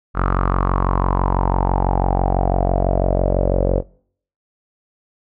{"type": "tone with low-pass filter sweep", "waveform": "sawtooth", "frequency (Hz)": 46.02, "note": "F#1", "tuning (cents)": -9, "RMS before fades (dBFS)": -17, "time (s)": [0.14, 3.83], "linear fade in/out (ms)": 50, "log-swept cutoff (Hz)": [1300, 530], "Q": 6, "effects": ["noise-tail reverb RT60 0.6 s tail -24 dB re dry"]}